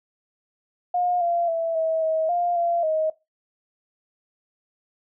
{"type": "tone with pitch steps", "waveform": "sine", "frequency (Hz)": [714, 688, 661, 645, 638, 701, 686, 629], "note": ["F5", "F5", "E5", "E5", "D#5", "F5", "F5", "D#5"], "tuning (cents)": [38, -26, 5, -38, 43, 6, -31, 19], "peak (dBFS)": -20, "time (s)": [0.94, 3.1], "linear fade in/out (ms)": 5, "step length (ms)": 270, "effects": ["noise-tail reverb RT60 0.2 s tail -18 dB re dry"]}